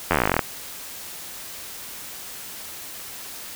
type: slowing click train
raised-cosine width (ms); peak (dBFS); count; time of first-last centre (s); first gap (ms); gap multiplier
0.5; -3; 17; 0.11-0.392; 11; 1.06
effects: white hiss -37 dBFS RMS until 3.55 s